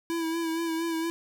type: tone with vibrato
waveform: square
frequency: 329.6 Hz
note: E4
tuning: in tune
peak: -28 dBFS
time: 0.1-1.1 s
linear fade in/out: 0 ms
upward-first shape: sine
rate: 4.3 Hz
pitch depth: 35 cents each way
effects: none